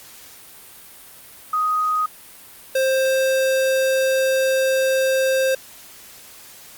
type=tone pair in turn; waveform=sine / square; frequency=1250 / 528 Hz; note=D#6 / C5; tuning=+8 / +16 cents; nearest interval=octave + minor third; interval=1492 cents; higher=first; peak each=-17 dBFS; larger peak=neither; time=1.53-2.06 / 2.75-5.55 s; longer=second; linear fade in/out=5 ms; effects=white hiss -43 dBFS RMS until 6.77 s + Opus 48 kbps